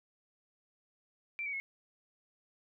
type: tone with pitch steps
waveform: sine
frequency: 2349 / 2262 / 2179 Hz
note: D7 / C#7 / C#7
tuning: 0 / +34 / -30 cents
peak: -35 dBFS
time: 1.39-1.6 s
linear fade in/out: 0 ms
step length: 70 ms
effects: none